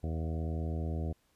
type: harmonic tone with a mistuned harmonic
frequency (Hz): 80.4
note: E2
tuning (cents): -43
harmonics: 1 / 2 / 3 / 4 / 5 / 6 / 7 / 8 / 9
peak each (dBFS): -33 / -39 / -43 / -45 / -47 / -49 / -50 / -51 / -52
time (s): 0.03-1.13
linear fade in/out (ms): 10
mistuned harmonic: 8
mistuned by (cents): +29
effects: pink hiss -72 dBFS RMS until 1.35 s + resampled to 32000 Hz